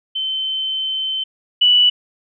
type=tone pair in turn; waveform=sine; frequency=3078 / 2959 Hz; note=G7 / F#7; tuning=-32 / -1 cents; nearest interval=minor second; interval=69 cents; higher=first; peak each=-19 / -9 dBFS; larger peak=second; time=0.15-1.24 / 1.61-1.9 s; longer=first; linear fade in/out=10 ms; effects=none